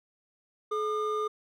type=tone pair together; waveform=triangle; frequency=428.1 / 1210 Hz; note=A4 / D#6; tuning=-47 / -49 cents; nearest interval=octave + tritone; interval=1798 cents; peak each=-28 / -29 dBFS; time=0.71-1.28 s; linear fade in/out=10 ms; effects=none